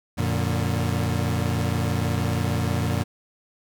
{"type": "chord", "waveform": "30% pulse", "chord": "Gb augmented", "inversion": "none", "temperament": "equal with one note detuned", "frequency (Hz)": [90.18, 116.54, 146.83], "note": ["Gb2", "Bb2", "D3"], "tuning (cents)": [-44, 0, 0], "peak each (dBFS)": [-23, -23, -26], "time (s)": [0.17, 3.04], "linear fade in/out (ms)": 20, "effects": []}